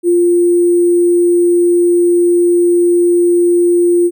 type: tone with sample-and-hold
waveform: sine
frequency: 349.2 Hz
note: F4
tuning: in tune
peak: -7 dBFS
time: 0.03-4.11 s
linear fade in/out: 50 ms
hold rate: 8820 Hz
effects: none